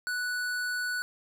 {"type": "tone with hard clipping", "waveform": "sine", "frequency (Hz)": 1480, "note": "F#6", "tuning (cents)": 0, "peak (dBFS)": -31, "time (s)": [0.07, 1.02], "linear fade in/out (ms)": 0, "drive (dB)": 15, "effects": []}